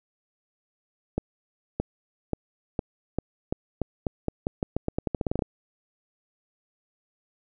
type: accelerating click train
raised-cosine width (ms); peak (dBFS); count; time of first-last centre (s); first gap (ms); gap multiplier
2; -12; 22; 1.18-5.422; 620; 0.86
effects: none